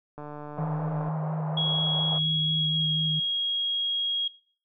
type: click train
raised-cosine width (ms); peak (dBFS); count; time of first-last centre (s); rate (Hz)
1; -26; 135; 0.18-1.085; 148
type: band-pass noise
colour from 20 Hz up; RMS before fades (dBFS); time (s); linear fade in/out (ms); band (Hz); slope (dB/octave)
pink; -38; 0.57-2.19; 10; 560 to 980; 24
type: tone with vibrato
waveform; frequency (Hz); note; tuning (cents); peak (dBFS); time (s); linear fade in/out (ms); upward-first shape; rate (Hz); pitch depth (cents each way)
sine; 156.5; D#3; +10; -27; 0.58-3.2; 10; square; 4.2; 14
type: tone with pitch glide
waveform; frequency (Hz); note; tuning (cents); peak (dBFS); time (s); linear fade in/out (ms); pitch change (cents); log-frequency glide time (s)
sine; 3322 to 3284; G#7 to G#7; 0 to -20; -24; 1.57-4.28; 5; -20; 2.55-2.89
effects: noise-tail reverb RT60 0.5 s tail -21 dB re dry